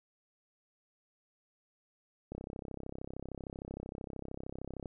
click train, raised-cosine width 2 ms, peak -28 dBFS, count 85, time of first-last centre 2.32-4.858 s, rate 33.1 Hz, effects none

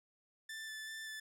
sawtooth tone with vibrato, 1760 Hz, A6, in tune, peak -40 dBFS, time 0.49-1.2 s, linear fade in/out 5 ms, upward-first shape square, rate 2.6 Hz, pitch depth 10 cents each way, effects low-pass 12000 Hz 12 dB/octave

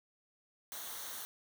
white noise with comb filter, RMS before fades -44 dBFS, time 0.72-1.25 s, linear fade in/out 0 ms, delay 0.4 ms, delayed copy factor -0.6, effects none

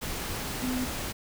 sine tone in noise, 253.1 Hz, B3, 43 cents sharp, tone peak -28 dBFS, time 0.62-0.86 s, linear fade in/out 20 ms, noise pink, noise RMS -34 dBFS, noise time 0.01-1.13 s, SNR +3 dB, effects none

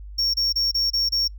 triangle tone bursts, 5510 Hz, F8, 24 cents flat, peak -18 dBFS, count 6, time 0.18-1.28 s, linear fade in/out 10 ms, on 160 ms, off 28 ms, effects noise-tail reverb RT60 0.1 s tail -25 dB re dry + added 50 Hz sine -35 dBFS peak until 1.38 s

